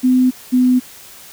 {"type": "tone pair in turn", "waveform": "sine", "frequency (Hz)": [254.4, 251.9], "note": ["C4", "B3"], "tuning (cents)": [-48, 34], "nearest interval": "unison", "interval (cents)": 18, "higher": "first", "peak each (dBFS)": -9, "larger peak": "neither", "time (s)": [[0.03, 0.31], [0.52, 0.8]], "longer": "neither", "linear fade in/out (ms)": 20, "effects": ["white hiss -39 dBFS RMS until 1.32 s"]}